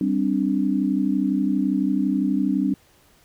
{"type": "chord", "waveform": "sine", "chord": "G suspended fourth", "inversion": "none", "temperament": "equal", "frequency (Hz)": [196, 261.6, 293.7], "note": ["G3", "C4", "D4"], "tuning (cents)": [0, 0, 0], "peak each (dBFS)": -23, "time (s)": [0.01, 2.74], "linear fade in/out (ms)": 2, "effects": ["pink hiss -57 dBFS RMS until 3.24 s"]}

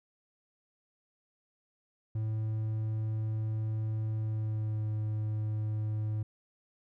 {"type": "tone with pitch glide", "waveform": "triangle", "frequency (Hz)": [109.3, 107.55], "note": ["A2", "A2"], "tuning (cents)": [-11, -39], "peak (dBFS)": -28, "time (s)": [2.15, 6.23], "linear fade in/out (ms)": 5, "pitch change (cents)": -28, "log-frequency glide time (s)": [4.17, 4.9], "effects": []}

